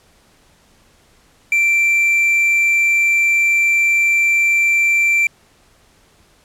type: tone with quantisation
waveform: triangle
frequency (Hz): 2349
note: D7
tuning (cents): 0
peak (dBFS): -10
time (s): 1.52-5.27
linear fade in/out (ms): 2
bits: 6
effects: pink hiss -53 dBFS RMS until 6.44 s + low-pass 11000 Hz 12 dB/octave